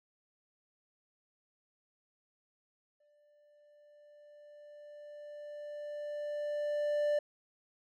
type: tone with exponential growth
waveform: triangle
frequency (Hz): 590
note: D5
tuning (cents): +8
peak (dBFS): -25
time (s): 3-7.19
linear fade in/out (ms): 5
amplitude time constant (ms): 910
effects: none

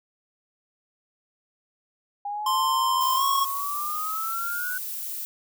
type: exponential sweep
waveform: sine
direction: up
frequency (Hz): 809 to 1500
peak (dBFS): -28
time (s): 2.25-4.78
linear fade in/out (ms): 5
type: tone with pitch glide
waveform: square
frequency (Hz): 1046.5 to 1099.2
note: C6 to C#6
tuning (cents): 0 to -15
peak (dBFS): -22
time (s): 2.46-3.45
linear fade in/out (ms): 5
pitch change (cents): +85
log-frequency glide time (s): 3.15-3.24
type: noise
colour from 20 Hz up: violet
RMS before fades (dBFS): -33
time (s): 3.01-5.25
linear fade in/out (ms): 0
effects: none

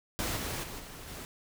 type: noise with level steps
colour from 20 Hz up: pink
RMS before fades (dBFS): -33 / -36 / -42 / -46 / -43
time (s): 0.19-1.25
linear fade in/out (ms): 0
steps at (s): 0.36 / 0.63 / 0.79 / 1.07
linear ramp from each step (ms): 10
effects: none

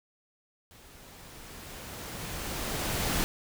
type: noise with level ramp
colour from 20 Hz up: pink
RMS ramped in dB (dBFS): -54 to -28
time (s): 0.71-3.24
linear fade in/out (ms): 0
effects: none

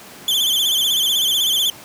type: tone with vibrato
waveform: 40% pulse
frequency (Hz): 3288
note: G#7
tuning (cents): -18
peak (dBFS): -14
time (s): 0.28-1.7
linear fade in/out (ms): 2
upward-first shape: sine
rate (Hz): 16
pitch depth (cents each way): 120
effects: pink hiss -39 dBFS RMS until 1.84 s + high-pass 150 Hz 12 dB/octave

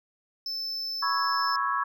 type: tone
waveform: triangle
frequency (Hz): 5274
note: E8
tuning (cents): 0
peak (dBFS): -29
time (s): 0.46-1.56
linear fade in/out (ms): 2
type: chord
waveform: sine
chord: C# minor seventh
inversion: third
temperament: equal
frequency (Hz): 987.8 / 1108.7 / 1318.5 / 1661.2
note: B5 / C#6 / E6 / G#6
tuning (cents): 0 / 0 / 0 / 0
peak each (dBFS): -32 / -27 / -32 / -32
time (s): 1.02-1.84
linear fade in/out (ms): 10
effects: none

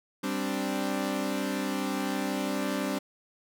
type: chord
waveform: sawtooth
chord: G suspended fourth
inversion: none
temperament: equal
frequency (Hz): 196 / 261.6 / 293.7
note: G3 / C4 / D4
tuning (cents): 0 / 0 / 0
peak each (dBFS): -29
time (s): 0.23-2.99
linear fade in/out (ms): 10
effects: none

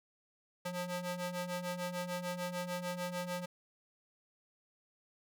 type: ring-modulated tone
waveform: sawtooth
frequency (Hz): 357.3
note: F4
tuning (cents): +40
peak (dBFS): -30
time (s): 0.65-3.46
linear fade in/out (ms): 10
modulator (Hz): 182
effects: none

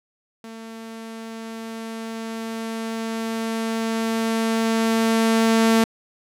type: tone with level ramp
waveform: sawtooth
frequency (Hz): 225.3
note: A3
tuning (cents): +41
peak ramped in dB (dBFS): -32 to -10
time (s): 0.44-5.84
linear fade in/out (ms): 2
effects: low-pass 12000 Hz 12 dB/octave

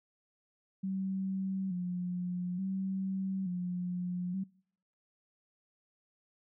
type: tone with vibrato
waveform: sine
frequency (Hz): 185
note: F#3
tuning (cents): 0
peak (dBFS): -32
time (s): 0.83-4.44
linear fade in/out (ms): 10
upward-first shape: square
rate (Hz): 0.57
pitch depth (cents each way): 58
effects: noise-tail reverb RT60 0.7 s tail -26 dB re dry

